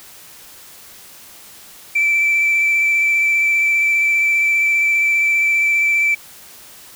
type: tone with vibrato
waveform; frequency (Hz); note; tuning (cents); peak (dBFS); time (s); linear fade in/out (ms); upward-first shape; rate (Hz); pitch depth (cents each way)
sine; 2328; D7; -16; -11; 1.95-6.15; 10; sine; 15; 14
effects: tanh soft clip ceiling -10 dBFS + white hiss -41 dBFS RMS until 6.95 s